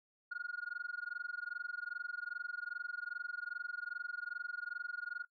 sine tone with amplitude modulation, 1433 Hz, F6, 44 cents sharp, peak -34 dBFS, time 0.31-5.25 s, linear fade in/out 10 ms, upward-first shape sine, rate 22.5 Hz, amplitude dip 95%, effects noise-tail reverb RT60 0.1 s tail -24 dB re dry + tanh soft clip ceiling -34 dBFS

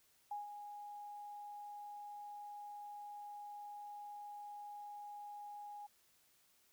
sine tone with ADSR envelope, 825 Hz, G#5, 12 cents flat, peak -39 dBFS, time 0.31-5.87 s, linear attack 5 ms, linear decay 150 ms, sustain -8 dB, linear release 13 ms, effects white hiss -72 dBFS RMS until 6.72 s

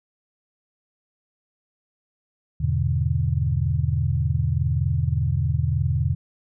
sine chord, E dominant seventh, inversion none, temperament equal with one note detuned, 82.41 / 101.75 / 123.47 / 146.83 Hz, E2 / G#2 / B2 / D3, 0 / -35 / 0 / 0 cents, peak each -24 / -27 / -24 / -25 dBFS, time 2.6-6.15 s, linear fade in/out 10 ms, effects none

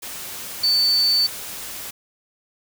sine tone in noise, 4500 Hz, C#8, 25 cents sharp, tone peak -15 dBFS, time 0.63-1.27 s, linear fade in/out 10 ms, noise white, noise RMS -33 dBFS, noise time 0.02-1.91 s, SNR +15 dB, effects none

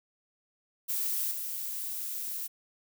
violet noise with level steps, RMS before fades -31 / -36 dBFS, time 0.88-2.48 s, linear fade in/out 20 ms, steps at 1.31 s, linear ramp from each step 2 ms, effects none

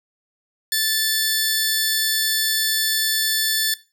15% pulse tone pair together, 1757 / 4427 Hz, A6 / C#8, -3 / -3 cents, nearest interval octave + major third, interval 1600 cents, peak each -15 dBFS, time 0.72-3.74 s, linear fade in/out 2 ms, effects noise-tail reverb RT60 0.3 s tail -17 dB re dry

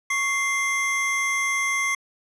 square tone pair together, 1108.7 / 2092 Hz, C#6 / C7, 0 / -1 cents, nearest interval major seventh, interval 1099 cents, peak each -29 / -23 dBFS, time 0.1-1.95 s, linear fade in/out 5 ms, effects low-pass 10000 Hz 12 dB/octave

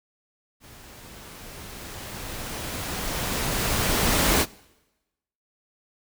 pink noise with level ramp, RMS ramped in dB -48 to -19 dBFS, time 0.6-4.46 s, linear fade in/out 50 ms, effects noise-tail reverb RT60 1.0 s tail -23 dB re dry

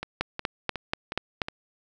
two click trains, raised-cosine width 0.3 ms, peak -9 / -16 dBFS, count 6 / 5, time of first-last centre 0.21-1.418 / 0.03-1.485 s, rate 4.14 / 2.75 Hz, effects none

